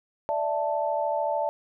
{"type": "chord", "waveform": "sine", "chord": "D suspended second", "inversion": "none", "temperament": "just", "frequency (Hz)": [587.3, 660.7, 881], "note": ["D5", "E5", "A5"], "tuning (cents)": [0, 4, 2], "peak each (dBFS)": [-28, -29, -28], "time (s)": [0.29, 1.49], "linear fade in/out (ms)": 0, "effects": []}